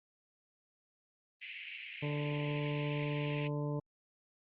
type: band-pass noise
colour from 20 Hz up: white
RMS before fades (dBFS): -46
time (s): 1.41-3.48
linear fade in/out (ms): 10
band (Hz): 2100 to 2800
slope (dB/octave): 48
type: harmonic tone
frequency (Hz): 146.83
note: D3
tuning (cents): 0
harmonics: 1 / 2 / 3 / 4 / 6 / 7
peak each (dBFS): -35 / -41 / -42 / -44 / -50 / -51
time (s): 2.02-3.8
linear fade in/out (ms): 10
effects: Opus 32 kbps